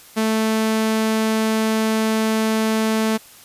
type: tone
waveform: sawtooth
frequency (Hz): 220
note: A3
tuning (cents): 0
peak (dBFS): -13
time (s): 0.16-3.18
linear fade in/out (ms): 20
effects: white hiss -45 dBFS RMS until 3.44 s + resampled to 32000 Hz